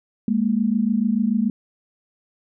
sine tone pair together, 205.8 / 232.7 Hz, G#3 / A#3, -16 / -3 cents, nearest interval major second, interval 213 cents, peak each -20 dBFS, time 0.28-1.5 s, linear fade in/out 2 ms, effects none

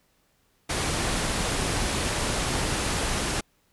pink low-pass noise, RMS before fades -27 dBFS, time 0.69-3.41 s, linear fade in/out 10 ms, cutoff 11000 Hz, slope 96 dB/octave, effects pink hiss -67 dBFS RMS until 3.72 s

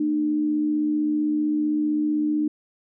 sine tone pair together, 225.9 / 301.5 Hz, A3 / D4, +46 / +46 cents, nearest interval perfect fourth, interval 500 cents, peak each -31 / -20 dBFS, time 0-2.48 s, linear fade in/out 5 ms, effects none

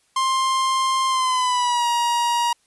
45% pulse tone with pitch glide, 1054 to 949.9 Hz, C6 to A#5, +12 to +32 cents, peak -18 dBFS, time 0.16-2.53 s, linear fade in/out 5 ms, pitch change -180 cents, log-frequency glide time 1.08-1.87 s, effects white hiss -63 dBFS RMS until 2.66 s + resampled to 24000 Hz

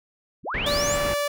sine linear sweep, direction up, 38.89 to 7902 Hz, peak -26 dBFS, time 0.43-0.98 s, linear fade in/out 50 ms
pink low-pass noise, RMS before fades -30 dBFS, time 0.54-1.14 s, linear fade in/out 2 ms, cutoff 2800 Hz, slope 24 dB/octave
sawtooth tone, 580 Hz, D5, 22 cents flat, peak -19 dBFS, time 0.66-1.28 s, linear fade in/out 5 ms
effects none

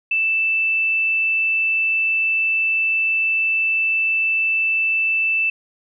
sine tone, 2647 Hz, E7, 7 cents sharp, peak -16 dBFS, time 0.11-5.5 s, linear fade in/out 5 ms, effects none

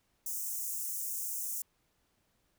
white high-pass noise, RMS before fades -37 dBFS, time 0.26-1.62 s, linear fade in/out 2 ms, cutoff 6100 Hz, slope 48 dB/octave, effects pink hiss -75 dBFS RMS until 2.58 s

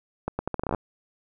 accelerating click train, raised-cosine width 1 ms, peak -13 dBFS, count 12, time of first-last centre 0.28-0.747 s, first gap 110 ms, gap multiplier 0.78, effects none

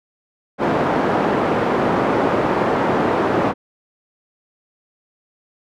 pink band-pass noise, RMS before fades -18 dBFS, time 0.58-3.54 s, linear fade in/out 50 ms, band 230 to 1100 Hz, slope 12 dB/octave, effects none

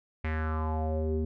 square tone with low-pass filter sweep, 78.7 Hz, D#2, 20 cents sharp, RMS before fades -30 dBFS, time 0.24-1.25 s, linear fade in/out 5 ms, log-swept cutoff 2200 to 320 Hz, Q 4.3, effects none

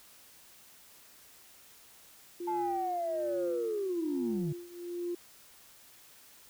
sine tone with tremolo, 349.2 Hz, F4, in tune, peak -31 dBFS, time 2.4-5.15 s, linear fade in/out 5 ms, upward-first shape triangle, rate 1.2 Hz, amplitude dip 90%
sine linear sweep, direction down, 880 to 141.1 Hz, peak -30 dBFS, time 2.47-4.53 s, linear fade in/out 10 ms
effects tanh soft clip ceiling -24 dBFS + white hiss -57 dBFS RMS until 6.49 s

